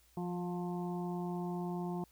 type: harmonic tone with a mistuned harmonic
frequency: 177.2 Hz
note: F3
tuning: 25 cents sharp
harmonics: 1 / 2 / 4 / 5 / 6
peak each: -37 / -41 / -46 / -47 / -53 dBFS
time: 0.17-2.04 s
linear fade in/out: 2 ms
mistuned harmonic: 1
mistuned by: -18 cents
effects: added 60 Hz sine -68 dBFS peak until 2.11 s + white hiss -68 dBFS RMS until 2.11 s